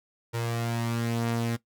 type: tone pair together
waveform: sawtooth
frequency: 116.54 / 233.6 Hz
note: A#2 / A#3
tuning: 0 / +4 cents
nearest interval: octave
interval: 1204 cents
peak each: -24 / -30 dBFS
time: 0.33-1.57 s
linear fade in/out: 20 ms
effects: noise-tail reverb RT60 0.1 s tail -17 dB re dry